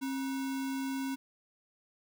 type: tone with sample-and-hold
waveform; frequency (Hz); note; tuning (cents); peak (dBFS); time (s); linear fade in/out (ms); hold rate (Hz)
sine; 268.2; C4; +43; -32; 0.01-1.16; 20; 1225
effects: none